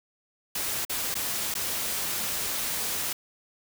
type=noise with dropouts; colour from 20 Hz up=white; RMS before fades=-30 dBFS; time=0.55-3.13 s; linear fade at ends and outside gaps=5 ms; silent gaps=0.851-0.895 / 1.143-1.152 / 1.541-1.551 s; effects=none